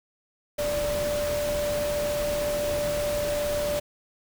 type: tone in noise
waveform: sine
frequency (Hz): 587.3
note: D5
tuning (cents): 0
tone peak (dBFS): -25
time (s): 0.58-3.8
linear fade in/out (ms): 10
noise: pink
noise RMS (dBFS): -33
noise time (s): 0.58-3.8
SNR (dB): +5
effects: none